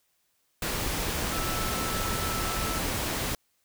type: tone in noise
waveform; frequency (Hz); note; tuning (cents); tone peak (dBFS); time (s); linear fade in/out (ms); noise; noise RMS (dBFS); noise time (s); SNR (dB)
sine; 1318.5; E6; 0; -35; 1.32-2.79; 2; pink; -30; 0.62-3.35; -8
effects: white hiss -72 dBFS RMS until 3.64 s